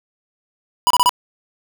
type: tone bursts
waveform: square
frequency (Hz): 982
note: B5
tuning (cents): -10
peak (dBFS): -11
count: 4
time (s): 0.87-1.093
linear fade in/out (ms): 0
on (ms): 34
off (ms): 29
effects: none